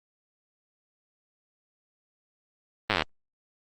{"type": "slowing click train", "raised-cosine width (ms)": 0.3, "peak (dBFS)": -7, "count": 12, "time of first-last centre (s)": [2.9, 3.021], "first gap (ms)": 9, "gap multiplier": 1.04, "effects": ["Opus 24 kbps"]}